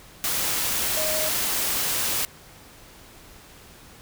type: tone in noise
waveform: sine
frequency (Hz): 622.3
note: D#5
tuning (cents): 0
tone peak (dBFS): -28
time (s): 0.97-1.29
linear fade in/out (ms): 0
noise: white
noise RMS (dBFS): -25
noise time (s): 0.24-2.25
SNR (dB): -6
effects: pink hiss -48 dBFS RMS until 4.01 s